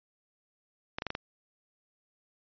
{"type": "clicks", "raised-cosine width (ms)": 0.3, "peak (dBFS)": -17, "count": 5, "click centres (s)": [0.985, 1.021, 1.067, 1.104, 1.151], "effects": ["resampled to 11025 Hz"]}